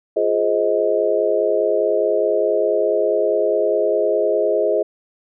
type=chord; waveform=sine; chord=F minor seventh; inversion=none; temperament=just; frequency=349.2 / 419.1 / 523.8 / 628.6 Hz; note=F4 / Ab4 / C5 / Eb5; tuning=0 / +16 / +2 / +18 cents; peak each=-24 / -19 / -22 / -19 dBFS; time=0.16-4.83 s; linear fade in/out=10 ms; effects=none